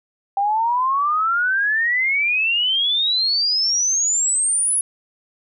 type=exponential sweep; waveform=sine; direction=up; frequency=784 to 10548 Hz; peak=-16 dBFS; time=0.37-4.81 s; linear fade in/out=2 ms; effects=none